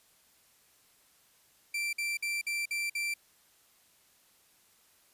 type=tone bursts; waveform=40% pulse; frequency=2349 Hz; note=D7; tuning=in tune; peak=-30 dBFS; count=6; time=1.74-3.14 s; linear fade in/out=5 ms; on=190 ms; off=52 ms; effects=white hiss -65 dBFS RMS until 5.13 s + resampled to 32000 Hz

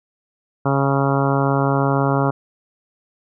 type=harmonic tone; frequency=138 Hz; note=C#3; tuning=7 cents flat; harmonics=1 / 2 / 3 / 4 / 5 / 6 / 7 / 8 / 9 / 10; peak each=-19 / -22 / -24 / -25 / -26 / -27 / -27 / -28 / -29 / -29 dBFS; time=0.65-2.31 s; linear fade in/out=10 ms; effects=none

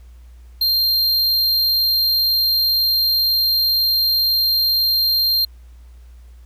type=tone; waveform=square; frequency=4186 Hz; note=C8; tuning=in tune; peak=-15 dBFS; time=0.61-5.45 s; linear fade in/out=5 ms; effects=added 60 Hz sine -39 dBFS peak until 6.45 s + pink hiss -59 dBFS RMS until 6.45 s

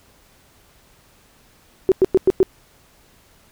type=tone bursts; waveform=sine; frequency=377.6 Hz; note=F#4; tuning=35 cents sharp; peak=-9 dBFS; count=5; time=1.89-2.43 s; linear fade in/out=0 ms; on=28 ms; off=100 ms; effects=pink hiss -54 dBFS RMS until 3.51 s

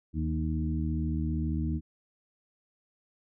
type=harmonic tone with a mistuned harmonic; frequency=77.7 Hz; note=D#2; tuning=2 cents flat; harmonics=1 / 2 / 3 / 4; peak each=-30 / -33 / -35 / -36 dBFS; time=0.13-1.81 s; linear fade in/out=50 ms; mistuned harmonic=2; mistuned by=+31 cents; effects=none

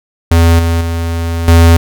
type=tone with level steps; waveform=square; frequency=83.6 Hz; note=E2; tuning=25 cents sharp; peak=-5 / -10 / -14 / -3 dBFS; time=0.31-1.77 s; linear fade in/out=5 ms; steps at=0.59 / 0.81 / 1.48 s; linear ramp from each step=2 ms; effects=none

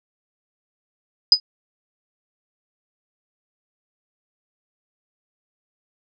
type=tone with exponential decay; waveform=sine; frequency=4978 Hz; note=D#8; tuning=in tune; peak=-3 dBFS; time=1.32-1.4 s; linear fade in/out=2 ms; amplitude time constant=16 ms; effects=none

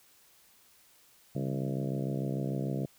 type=harmonic tone with a mistuned harmonic; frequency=66.7 Hz; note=C2; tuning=34 cents sharp; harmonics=2 / 3 / 4 / 5 / 6 / 7 / 8 / 9 / 10; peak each=-33 / -37 / -39 / -41 / -43 / -44 / -45 / -46 / -47 dBFS; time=1.35-2.86 s; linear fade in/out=5 ms; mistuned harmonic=2; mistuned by=+92 cents; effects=white hiss -62 dBFS RMS until 2.98 s

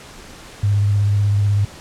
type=tone with vibrato; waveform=sine; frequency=101.9 Hz; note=G#2; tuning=32 cents flat; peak=-13 dBFS; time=0.63-1.65 s; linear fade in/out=5 ms; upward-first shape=sine; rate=16 Hz; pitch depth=24 cents each way; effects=pink hiss -39 dBFS RMS until 1.8 s + low-pass 9000 Hz 12 dB/octave

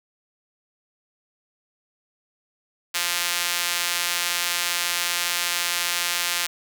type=tone with high-pass filter; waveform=sawtooth; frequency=174.61 Hz; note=F3; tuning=in tune; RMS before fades=-25 dBFS; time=2.94-6.47 s; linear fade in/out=10 ms; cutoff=2200 Hz; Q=0.65; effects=none

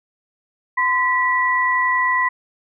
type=tone pair together; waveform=sine; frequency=1021.9 / 1952 Hz; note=C6 / B6; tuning=-41 / -21 cents; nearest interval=major seventh; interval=1120 cents; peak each=-18 dBFS; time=0.77-2.29 s; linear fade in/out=10 ms; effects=none

